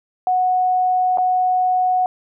sine tone with dropouts, 736 Hz, F#5, 9 cents flat, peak -14 dBFS, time 0.27-2.06 s, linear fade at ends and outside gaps 1 ms, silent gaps 1.174-1.183 s, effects none

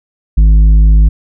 sine tone with tanh clipping, 52.5 Hz, G#1, 19 cents sharp, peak -4 dBFS, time 0.37-1.09 s, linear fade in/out 10 ms, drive 7 dB, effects none

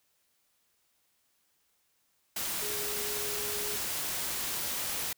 sine tone in noise, 416.9 Hz, G#4, 7 cents sharp, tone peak -40 dBFS, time 2.62-3.76 s, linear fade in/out 5 ms, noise white, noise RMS -34 dBFS, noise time 2.36-5.13 s, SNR -9 dB, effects white hiss -73 dBFS RMS until 5.17 s

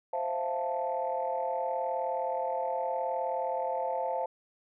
sine chord, F major seventh, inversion second, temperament equal, 523.3 / 659.3 / 698.5 / 880 Hz, C5 / E5 / F5 / A5, 0 / 0 / 0 / 0 cents, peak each -33 / -36 / -35 / -33 dBFS, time 0.13-4.26 s, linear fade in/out 5 ms, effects tanh soft clip ceiling -20 dBFS

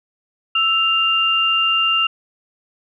sine tone pair together, 1318.5 / 2794 Hz, E6 / F7, 0 / 0 cents, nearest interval octave + minor second, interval 1300 cents, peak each -20 / -15 dBFS, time 0.55-2.07 s, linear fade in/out 5 ms, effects none

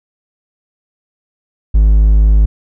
triangle tone, 52.4 Hz, G#1, 16 cents sharp, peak -3 dBFS, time 1.74-2.46 s, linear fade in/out 10 ms, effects none

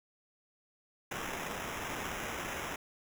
white noise with sample-and-hold, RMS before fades -39 dBFS, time 1.11-2.76 s, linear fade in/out 5 ms, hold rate 4410 Hz, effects none

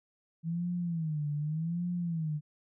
sine tone with vibrato, 161.1 Hz, E3, 39 cents flat, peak -30 dBFS, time 0.43-2.41 s, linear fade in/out 50 ms, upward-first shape sine, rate 0.85 Hz, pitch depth 160 cents each way, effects none

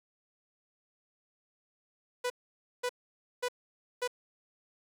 sawtooth tone bursts, 493.9 Hz, B4, in tune, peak -26 dBFS, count 4, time 2.24-4.078 s, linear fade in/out 10 ms, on 62 ms, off 530 ms, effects low-pass 11000 Hz 12 dB/octave + 9-bit

